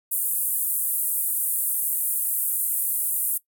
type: band-pass noise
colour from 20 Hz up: white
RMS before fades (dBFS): -25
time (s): 0.11-3.38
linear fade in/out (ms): 10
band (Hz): 8900 to 16000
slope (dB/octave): 48
effects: noise-tail reverb RT60 0.1 s tail -18 dB re dry